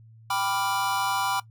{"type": "chord", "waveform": "square", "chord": "G dominant seventh", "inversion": "none", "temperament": "equal", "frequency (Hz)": [784, 987.8, 1174.7, 1396.9], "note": ["G5", "B5", "D6", "F6"], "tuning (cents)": [0, 0, 0, 0], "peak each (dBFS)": [-30, -29, -32, -33], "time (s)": [0.3, 1.4], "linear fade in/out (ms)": 5, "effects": ["noise-tail reverb RT60 0.1 s tail -19 dB re dry", "added 112 Hz sine -48 dBFS peak until 1.5 s"]}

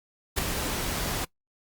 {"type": "noise with ADSR envelope", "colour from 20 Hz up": "pink", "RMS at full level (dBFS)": -23, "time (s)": [0.36, 1.25], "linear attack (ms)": 24, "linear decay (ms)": 6, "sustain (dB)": -7, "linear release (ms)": 7, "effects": ["noise-tail reverb RT60 0.1 s tail -22 dB re dry", "Opus 48 kbps"]}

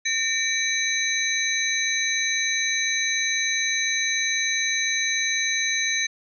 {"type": "tone cluster", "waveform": "sine", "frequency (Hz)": [1823, 2302, 3943, 6190], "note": ["A#6", "D7", "B7", "G8"], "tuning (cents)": [-39, -35, -4, -23], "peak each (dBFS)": -27, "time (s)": [0.05, 6.07], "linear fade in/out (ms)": 10, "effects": []}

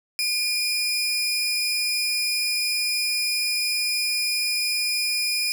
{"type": "tone pair together", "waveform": "sawtooth", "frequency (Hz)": [2410, 5107], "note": ["D7", "D#8"], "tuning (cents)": [44, 44], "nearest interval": "octave + minor second", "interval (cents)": 1300, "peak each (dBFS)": -22, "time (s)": [0.19, 5.52], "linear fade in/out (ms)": 0, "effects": []}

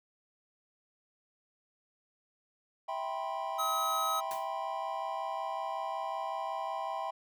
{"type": "chord", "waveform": "triangle", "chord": "C major seventh", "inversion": "first", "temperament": "just", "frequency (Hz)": [654.1, 784.9, 981.1, 1046.5], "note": ["E5", "G5", "B5", "C6"], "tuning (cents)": [-14, 2, -12, 0], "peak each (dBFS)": [-38, -36, -38, -39], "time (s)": [2.88, 7.11], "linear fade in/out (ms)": 10}
{"type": "tone", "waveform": "square", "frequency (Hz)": 1277, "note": "D#6", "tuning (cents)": 45, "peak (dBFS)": -31, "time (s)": [3.58, 4.21], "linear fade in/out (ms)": 20}
{"type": "noise with exponential decay", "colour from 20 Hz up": "white", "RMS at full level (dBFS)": -42, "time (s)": [4.31, 4.53], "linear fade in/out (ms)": 0, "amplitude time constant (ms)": 47}
{"effects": []}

